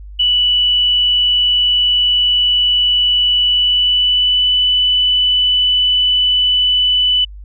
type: tone with pitch glide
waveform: sine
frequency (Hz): 2960 to 2987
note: F#7 to F#7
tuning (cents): 0 to +16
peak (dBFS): -10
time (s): 0.19-7.25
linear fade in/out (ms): 10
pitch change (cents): +16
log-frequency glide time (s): 3.47-4.48
effects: added 50 Hz sine -30 dBFS peak until 7.44 s